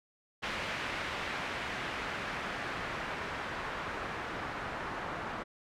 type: noise with low-pass filter sweep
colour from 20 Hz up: white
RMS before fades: -38 dBFS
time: 0.42-5.44 s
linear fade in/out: 20 ms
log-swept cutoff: 2300 to 1300 Hz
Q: 1.1
effects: none